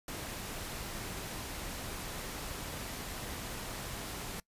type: noise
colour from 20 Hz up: pink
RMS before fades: -41 dBFS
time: 0.08-4.4 s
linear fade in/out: 2 ms
effects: noise-tail reverb RT60 0.1 s tail -23 dB re dry + resampled to 32000 Hz